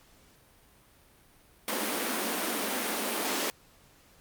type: high-pass noise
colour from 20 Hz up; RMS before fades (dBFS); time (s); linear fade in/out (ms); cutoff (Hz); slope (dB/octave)
pink; -31; 1.68-3.5; 0; 200; 96
effects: pink hiss -60 dBFS RMS until 4.2 s + Opus 48 kbps